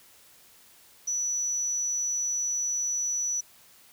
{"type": "tone", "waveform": "sine", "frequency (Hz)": 5920, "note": "F#8", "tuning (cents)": 0, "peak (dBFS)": -26, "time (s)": [1.07, 3.41], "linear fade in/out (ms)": 10, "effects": ["white hiss -56 dBFS RMS until 3.92 s"]}